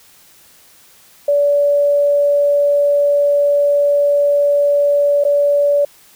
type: tone with dropouts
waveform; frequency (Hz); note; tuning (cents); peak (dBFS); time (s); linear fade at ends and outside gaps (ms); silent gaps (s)
sine; 575; D5; -37; -10; 1.28-5.85; 5; 5.239-5.249
effects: white hiss -47 dBFS RMS until 6.15 s

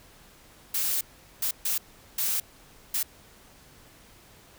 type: noise bursts at uneven times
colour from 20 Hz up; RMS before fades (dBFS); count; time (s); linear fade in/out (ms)
blue; -27; 5; 0.74-1.01 / 1.42-1.51 / 1.65-1.78 / 2.18-2.4 / 2.94-3.03; 5
effects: pink hiss -54 dBFS RMS until 4.58 s

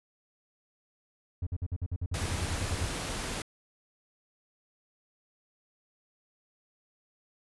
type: tone bursts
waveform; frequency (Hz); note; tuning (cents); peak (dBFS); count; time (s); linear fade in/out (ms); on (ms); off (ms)
triangle; 87.31; F2; 0; -27; 15; 1.42-2.853; 5; 47; 52
type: noise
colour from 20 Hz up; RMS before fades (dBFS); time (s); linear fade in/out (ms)
pink; -35; 2.14-3.42; 2
effects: resampled to 24000 Hz

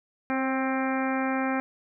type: harmonic tone with a mistuned harmonic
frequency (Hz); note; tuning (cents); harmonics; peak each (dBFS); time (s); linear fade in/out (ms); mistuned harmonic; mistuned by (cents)
263.7; C4; +14; 1 / 2 / 3 / 4 / 5 / 6 / 7 / 8 / 9; -27 / -33 / -32 / -37 / -36 / -36 / -39 / -40 / -39; 0.3-1.6; 0; 2; +18
effects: none

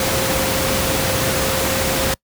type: tone in noise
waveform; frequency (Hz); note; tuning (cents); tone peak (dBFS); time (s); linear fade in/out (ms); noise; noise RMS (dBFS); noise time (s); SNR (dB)
sine; 530; C5; +22; -24; 0-2.14; 2; pink; -19; 0-2.14; -8
effects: noise-tail reverb RT60 0.1 s tail -26 dB re dry + high-pass 60 Hz 12 dB/octave

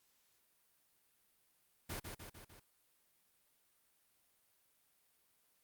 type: noise with echo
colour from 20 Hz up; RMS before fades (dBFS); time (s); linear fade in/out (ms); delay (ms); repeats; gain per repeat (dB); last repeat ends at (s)
pink; -43; 1.89-2; 10; 150; 4; -4; 2.6
effects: white hiss -75 dBFS RMS until 5.63 s + Opus 48 kbps

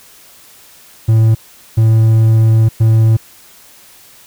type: tone bursts at uneven times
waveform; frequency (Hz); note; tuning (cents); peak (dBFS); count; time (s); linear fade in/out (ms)
triangle; 111.5; A2; +23; -4; 3; 1.08-1.35 / 1.77-2.69 / 2.8-3.17; 10
effects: white hiss -42 dBFS RMS until 4.26 s

